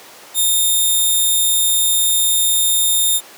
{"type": "tone", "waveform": "5% pulse", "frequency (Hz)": 3644, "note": "A#7", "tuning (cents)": -40, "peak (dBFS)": -5, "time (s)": [0.34, 3.21], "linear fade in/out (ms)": 50, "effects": ["pink hiss -39 dBFS RMS until 3.37 s", "high-pass 400 Hz 12 dB/octave"]}